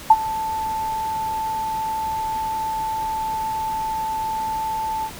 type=tone with ADSR envelope; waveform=sine; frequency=880 Hz; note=A5; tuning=in tune; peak=-4 dBFS; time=0.1-5.11 s; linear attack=6 ms; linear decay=45 ms; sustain=-18 dB; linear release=68 ms; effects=pink hiss -37 dBFS RMS until 5.19 s